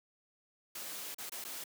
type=noise with dropouts; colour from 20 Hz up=white; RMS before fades=-43 dBFS; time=0.75-1.64 s; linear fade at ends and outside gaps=5 ms; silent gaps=1.146-1.183 / 1.296-1.319 / 1.441-1.448 s; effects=high-pass 200 Hz 12 dB/octave